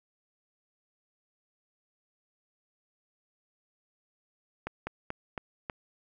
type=slowing click train; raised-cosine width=0.5 ms; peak=-19 dBFS; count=5; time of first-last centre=4.67-5.698 s; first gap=200 ms; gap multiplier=1.17; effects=none